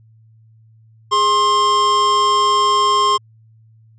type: tone pair together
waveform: square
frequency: 413.6 / 1060 Hz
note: G#4 / C6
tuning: -7 / +22 cents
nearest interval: octave + major third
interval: 1629 cents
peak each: -23 / -13 dBFS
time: 1.11-3.18 s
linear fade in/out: 20 ms
effects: added 111 Hz sine -46 dBFS peak until 3.98 s + resampled to 16000 Hz